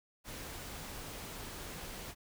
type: noise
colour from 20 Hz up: pink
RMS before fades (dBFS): -45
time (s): 0.24-2.15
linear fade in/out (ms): 50
effects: none